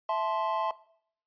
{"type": "chord", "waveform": "triangle", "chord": "A minor", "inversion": "second", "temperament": "equal with one note detuned", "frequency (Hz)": [659.3, 872.4, 1046.5], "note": ["E5", "A5", "C6"], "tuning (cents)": [0, -15, 0], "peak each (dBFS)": -29, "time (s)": [0.09, 0.71], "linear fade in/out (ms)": 2, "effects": ["noise-tail reverb RT60 0.6 s tail -18 dB re dry", "resampled to 11025 Hz"]}